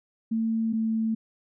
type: tone pair in turn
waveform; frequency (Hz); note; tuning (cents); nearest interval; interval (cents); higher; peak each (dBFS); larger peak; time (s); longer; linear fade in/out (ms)
sine; 224.5 / 222.6; A3 / A3; +35 / +20; unison; 15; first; -23; neither; 0.31-0.73 / 0.73-1.15; neither; 10
effects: none